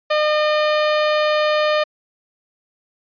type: tone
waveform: sawtooth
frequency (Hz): 607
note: D#5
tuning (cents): -43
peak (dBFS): -11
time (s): 0.1-1.84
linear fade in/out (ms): 10
effects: resampled to 11025 Hz

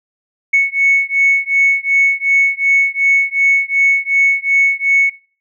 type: beating tone pair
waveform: sine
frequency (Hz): 2210 / 2212.7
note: C#7 / C#7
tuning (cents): -6 / -4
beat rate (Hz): 2.7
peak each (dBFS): -12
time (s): 0.53-5.1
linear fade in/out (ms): 10
effects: noise-tail reverb RT60 0.4 s tail -21 dB re dry + tanh soft clip ceiling -3 dBFS

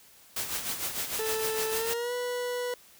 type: noise with tremolo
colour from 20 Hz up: white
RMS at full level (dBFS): -31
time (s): 0.36-1.94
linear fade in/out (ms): 5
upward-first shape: sine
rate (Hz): 6.6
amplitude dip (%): 60
type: tone with pitch glide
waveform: 40% pulse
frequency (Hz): 440 to 491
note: A4 to B4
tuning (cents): 0 to -10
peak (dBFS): -29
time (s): 1.19-2.74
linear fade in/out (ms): 2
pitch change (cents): +190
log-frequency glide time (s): 1.72-2.13
effects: white hiss -56 dBFS RMS until 2.99 s

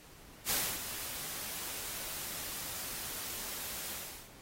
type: noise with ADSR envelope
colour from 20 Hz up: white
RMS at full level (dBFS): -31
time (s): 0.45-4.31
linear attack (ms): 53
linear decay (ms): 280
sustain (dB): -10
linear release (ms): 380
effects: pink hiss -56 dBFS RMS until 4.41 s + AAC 48 kbps

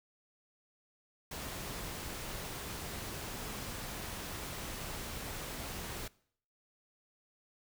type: noise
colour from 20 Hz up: pink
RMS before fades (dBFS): -42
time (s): 1.31-6.08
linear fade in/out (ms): 5
effects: noise-tail reverb RT60 0.6 s tail -22 dB re dry

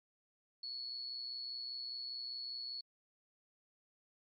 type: tone with amplitude modulation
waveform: sine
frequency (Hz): 4392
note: C#8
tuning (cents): -17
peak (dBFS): -39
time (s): 0.63-2.81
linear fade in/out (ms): 5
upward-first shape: sine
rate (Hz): 125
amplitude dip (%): 50
effects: AAC 32 kbps

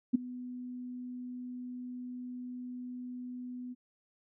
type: tone with ADSR envelope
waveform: sine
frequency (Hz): 248.7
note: B3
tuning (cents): +12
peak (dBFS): -19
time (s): 0.13-3.75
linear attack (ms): 19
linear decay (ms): 11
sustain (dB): -20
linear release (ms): 30
effects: none

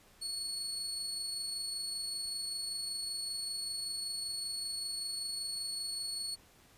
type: tone with amplitude modulation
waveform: 30% pulse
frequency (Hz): 4387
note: C#8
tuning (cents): -19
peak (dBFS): -32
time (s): 0.21-6.36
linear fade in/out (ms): 20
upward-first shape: sine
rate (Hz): 25.2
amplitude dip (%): 30
effects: pink hiss -62 dBFS RMS until 6.77 s + resampled to 32000 Hz

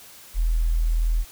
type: tone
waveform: sine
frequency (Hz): 40.75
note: E1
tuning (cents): -19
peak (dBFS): -18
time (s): 0.34-1.25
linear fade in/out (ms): 50
effects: white hiss -46 dBFS RMS until 1.31 s

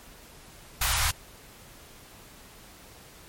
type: band-stop noise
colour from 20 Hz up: pink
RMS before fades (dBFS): -25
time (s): 0.81-1.11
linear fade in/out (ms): 5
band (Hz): 100 to 860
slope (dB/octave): 24
effects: pink hiss -50 dBFS RMS until 3.28 s + MP3 64 kbps

